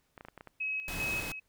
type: clicks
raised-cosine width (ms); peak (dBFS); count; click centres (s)
0.5; -31; 7; 0.178 / 0.209 / 0.25 / 0.285 / 0.377 / 0.409 / 0.473
type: tone with tremolo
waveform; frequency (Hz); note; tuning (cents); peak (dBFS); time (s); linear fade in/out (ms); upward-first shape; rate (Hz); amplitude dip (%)
sine; 2558; D#7; +47; -31; 0.6-1.4; 10; square; 2.5; 60
type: noise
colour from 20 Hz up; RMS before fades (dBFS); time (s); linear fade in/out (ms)
pink; -39; 0.88-1.32; 2
effects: pink hiss -74 dBFS RMS until 1.48 s